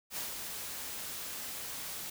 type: noise with ADSR envelope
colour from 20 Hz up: white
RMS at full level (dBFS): -37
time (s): 0.1-2.1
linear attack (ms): 72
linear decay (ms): 130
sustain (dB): -4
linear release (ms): 6
effects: none